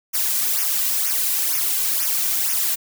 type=noise with flanger; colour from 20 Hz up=blue; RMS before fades=-21 dBFS; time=0.13-2.76 s; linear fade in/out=20 ms; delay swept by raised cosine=0.24 to 2.34 ms; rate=2.1 Hz; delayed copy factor=-0.9; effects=none